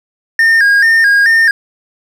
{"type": "tone with vibrato", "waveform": "triangle", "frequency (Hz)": 1721, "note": "A6", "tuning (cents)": -39, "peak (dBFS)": -4, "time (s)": [0.39, 1.51], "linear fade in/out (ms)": 2, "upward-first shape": "square", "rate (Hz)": 2.3, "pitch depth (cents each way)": 94, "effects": []}